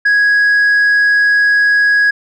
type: tone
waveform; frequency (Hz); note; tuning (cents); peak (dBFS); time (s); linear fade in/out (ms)
sine; 1661.2; G#6; 0; -5; 0.05-2.11; 10
effects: tanh soft clip ceiling -7 dBFS